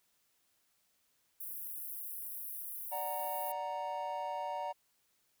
pink high-pass noise, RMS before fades -43 dBFS, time 1.4-3.52 s, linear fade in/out 5 ms, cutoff 11000 Hz, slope 48 dB/octave
triangle chord, D augmented, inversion none, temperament equal, 587.3 / 740 / 932.3 Hz, D5 / F#5 / A#5, 0 / 0 / 0 cents, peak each -40 / -39 / -37 dBFS, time 2.91-4.73 s, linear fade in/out 20 ms
effects white hiss -75 dBFS RMS until 5.4 s

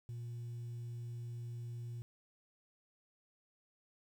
sine tone, 118.7 Hz, A#2, 32 cents sharp, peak -39 dBFS, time 0.09-2.02 s, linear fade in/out 0 ms, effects tanh soft clip ceiling -40 dBFS + 11-bit

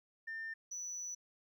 sine tone pair in turn, 1800 / 5940 Hz, A6 / F#8, +39 / +6 cents, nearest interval octave + major sixth, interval 2067 cents, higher second, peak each -39 / -39 dBFS, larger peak neither, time 0.27-0.54 / 0.71-1.15 s, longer second, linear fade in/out 10 ms, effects tanh soft clip ceiling -37 dBFS + 13-bit

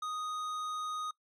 sine tone with tanh clipping, 1244.5 Hz, D#6, in tune, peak -37 dBFS, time 0.02-1.11 s, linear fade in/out 5 ms, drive 13 dB, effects noise-tail reverb RT60 0.1 s tail -21 dB re dry

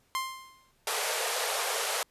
sawtooth tone with exponential decay, 1051 Hz, C6, 7 cents sharp, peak -23 dBFS, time 0.15-0.71 s, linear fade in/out 0 ms, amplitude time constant 120 ms
pink band-pass noise, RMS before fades -31 dBFS, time 0.87-2.03 s, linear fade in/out 2 ms, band 420 to 13000 Hz, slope 96 dB/octave
effects pink hiss -68 dBFS RMS until 2.1 s + resampled to 32000 Hz

